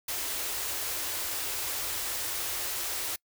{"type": "band-stop noise", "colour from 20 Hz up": "white", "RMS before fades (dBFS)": -33, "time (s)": [0.08, 3.16], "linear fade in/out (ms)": 5, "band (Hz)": [120, 280], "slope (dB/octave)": 48, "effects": ["noise-tail reverb RT60 0.1 s tail -26 dB re dry"]}